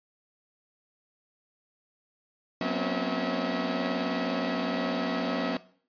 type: tone cluster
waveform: sawtooth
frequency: 183.6 / 238 / 257.1 / 276.4 / 646 Hz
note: F#3 / A#3 / C4 / C#4 / E5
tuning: -13 / +36 / -30 / -5 / -35 cents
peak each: -30 dBFS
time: 2.61-5.57 s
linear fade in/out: 2 ms
effects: noise-tail reverb RT60 0.5 s tail -18 dB re dry + resampled to 11025 Hz